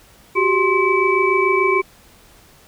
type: tone cluster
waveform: sine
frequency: 368.9 / 395.7 / 1054 / 2295 Hz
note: F#4 / G4 / C6 / D7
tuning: -5 / +16 / +12 / -40 cents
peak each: -19 dBFS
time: 0.35-1.82 s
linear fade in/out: 20 ms
effects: pink hiss -49 dBFS RMS until 2.67 s